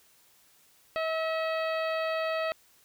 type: harmonic tone with a mistuned harmonic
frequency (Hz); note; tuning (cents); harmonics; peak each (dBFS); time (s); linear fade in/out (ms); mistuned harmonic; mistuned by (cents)
642; E5; -46; 1 / 2 / 3 / 4 / 5 / 6 / 7; -29 / -35 / -38 / -39 / -46 / -47 / -47; 0.96-2.52; 0; 2; +17
effects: white hiss -62 dBFS RMS until 2.84 s